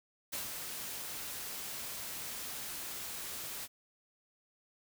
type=noise with ADSR envelope; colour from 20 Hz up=white; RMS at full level=-38 dBFS; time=0.32-3.68 s; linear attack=15 ms; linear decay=150 ms; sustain=-4 dB; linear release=41 ms; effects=none